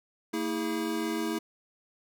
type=tone cluster; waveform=square; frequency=228.1 / 324.2 / 411.1 Hz; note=A#3 / E4 / G#4; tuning=-37 / -29 / -18 cents; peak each=-35 / -32 / -37 dBFS; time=0.33-1.39 s; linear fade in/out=10 ms; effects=none